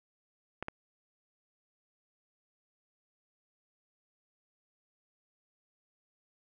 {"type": "clicks", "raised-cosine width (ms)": 0.5, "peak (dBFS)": -21, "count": 2, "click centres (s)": [0.626, 0.684], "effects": []}